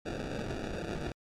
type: noise with sample-and-hold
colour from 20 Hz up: white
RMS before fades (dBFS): -37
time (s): 0.05-1.12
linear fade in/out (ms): 5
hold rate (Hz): 1050
effects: low-pass 6000 Hz 12 dB/octave + AAC 64 kbps